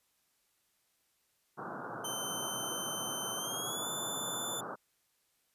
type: band-pass noise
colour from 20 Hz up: white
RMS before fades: -42 dBFS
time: 1.57-4.76 s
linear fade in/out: 20 ms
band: 110 to 1500 Hz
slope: 96 dB/octave
type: tone with pitch glide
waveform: 15% pulse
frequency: 3079 to 3516 Hz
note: G7 to A7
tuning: -32 to -2 cents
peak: -30 dBFS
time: 2.04-4.61 s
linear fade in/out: 10 ms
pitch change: +230 cents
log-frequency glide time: 3.36-3.88 s
effects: white hiss -75 dBFS RMS until 5.54 s + resampled to 32000 Hz